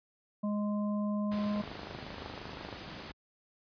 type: harmonic tone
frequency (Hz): 207.7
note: G#3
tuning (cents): 0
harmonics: 1 / 3 / 5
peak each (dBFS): -30 / -40 / -44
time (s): 0.43-1.62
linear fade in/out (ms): 10
type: noise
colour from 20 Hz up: pink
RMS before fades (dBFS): -44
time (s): 1.31-3.12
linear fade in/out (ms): 10
type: click train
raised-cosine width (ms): 1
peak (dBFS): -29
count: 31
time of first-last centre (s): 1.56-2.727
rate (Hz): 25.7
effects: high-pass 60 Hz 12 dB/octave + resampled to 11025 Hz